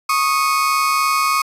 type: tone pair together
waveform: 35% pulse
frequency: 1101.5 / 1244.5 Hz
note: C#6 / D#6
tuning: -11 / 0 cents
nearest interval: major second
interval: 211 cents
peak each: -16 dBFS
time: 0.09-1.42 s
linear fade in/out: 5 ms
effects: resampled to 32000 Hz